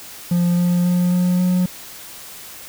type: tone with pitch steps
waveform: triangle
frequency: 174.61 / 176.23 / 177.87 / 179.52 / 181.19 Hz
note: F3 / F3 / F3 / F3 / F#3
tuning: 0 / +16 / +32 / +48 / -36 cents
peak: -12 dBFS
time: 0.31-1.66 s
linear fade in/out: 5 ms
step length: 270 ms
effects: white hiss -37 dBFS RMS until 2.68 s